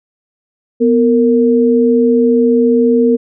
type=tone pair together; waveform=sine; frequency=246 / 460.5 Hz; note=B3 / A#4; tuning=-7 / -21 cents; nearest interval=major seventh; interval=1086 cents; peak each=-10 dBFS; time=0.8-3.17 s; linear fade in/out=20 ms; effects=none